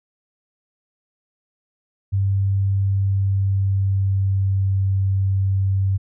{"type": "tone with pitch glide", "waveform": "sine", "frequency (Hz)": [98, 96.76], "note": ["G2", "G2"], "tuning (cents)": [0, -22], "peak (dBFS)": -16, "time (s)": [2.12, 5.98], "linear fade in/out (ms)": 20, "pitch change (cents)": -22, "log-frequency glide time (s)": [2.85, 4.84], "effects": []}